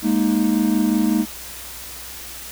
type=chord; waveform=triangle; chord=Ab suspended second; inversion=none; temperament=equal; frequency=207.7 / 233.1 / 311.1 Hz; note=Ab3 / Bb3 / Eb4; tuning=0 / 0 / 0 cents; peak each=-18 dBFS; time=0.02-1.26 s; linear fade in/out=50 ms; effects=added 60 Hz sine -44 dBFS peak until 2.51 s + white hiss -35 dBFS RMS until 2.51 s